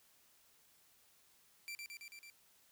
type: tone with echo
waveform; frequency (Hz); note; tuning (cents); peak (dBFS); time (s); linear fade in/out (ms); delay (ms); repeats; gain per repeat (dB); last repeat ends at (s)
sawtooth; 2349; D7; 0; -40; 1.68-1.75; 0; 110; 5; -2; 2.3
effects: white hiss -69 dBFS RMS until 2.71 s